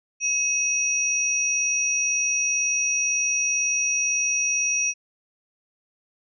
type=tone pair together; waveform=sine; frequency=2562 / 5781 Hz; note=E7 / F#8; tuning=-50 / -41 cents; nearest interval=octave + major second; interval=1409 cents; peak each=-25 / -22 dBFS; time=0.2-4.94 s; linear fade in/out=50 ms; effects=none